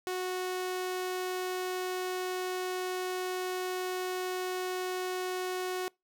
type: tone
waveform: sawtooth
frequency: 367.6 Hz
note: F#4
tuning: 11 cents flat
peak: -28 dBFS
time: 0.07-5.88 s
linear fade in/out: 0 ms
effects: noise-tail reverb RT60 0.2 s tail -25 dB re dry